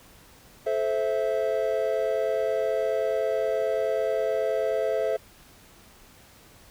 triangle chord, A minor, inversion none, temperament equal with one note detuned, 433.9 / 523.3 / 659.3 Hz, A4 / C5 / E5, -24 / 0 / 0 cents, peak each -26 / -26 / -25 dBFS, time 0.66-5.17 s, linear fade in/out 10 ms, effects pink hiss -53 dBFS RMS until 6.7 s

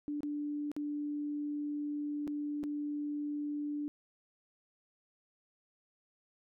sine tone with dropouts, 293.7 Hz, D4, in tune, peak -34 dBFS, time 0.08-3.88 s, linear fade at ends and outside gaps 0 ms, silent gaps 0.206-0.232 / 0.716-0.765 / 2.271-2.277 / 2.632-2.638 s, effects none

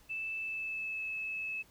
sine tone with pitch glide, 2637 to 2599 Hz, E7 to E7, 0 to -25 cents, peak -35 dBFS, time 0.09-1.63 s, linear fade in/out 20 ms, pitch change -25 cents, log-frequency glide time 0.4-1.05 s, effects pink hiss -63 dBFS RMS until 1.7 s

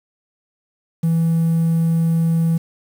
triangle tone, 164.81 Hz, E3, in tune, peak -11 dBFS, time 1.03-2.58 s, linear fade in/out 10 ms, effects tanh soft clip ceiling -9 dBFS + 7-bit

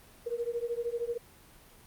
sine beating tone pair, 466.2 / 479.2 Hz, A#4 / A#4, 0 / +48 cents, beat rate 13 Hz, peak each -34 / -34 dBFS, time 0.26-1.18 s, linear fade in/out 10 ms, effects pink hiss -56 dBFS RMS until 1.86 s + Opus 32 kbps

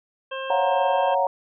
harmonic tone, 532 Hz, C5, 29 cents sharp, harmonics 1 / 2 / 3 / 5 / 6, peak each -31 / -34 / -36 / -38 / -39 dBFS, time 0.31-1.15 s, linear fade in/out 10 ms
sine chord, Gb major seventh, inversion second, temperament equal, 554.4 / 698.5 / 740 / 932.3 Hz, Db5 / F5 / Gb5 / Bb5, 0 / 0 / 0 / 0 cents, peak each -23 / -28 / -24 / -23 dBFS, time 0.5-1.27 s, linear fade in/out 2 ms
effects none

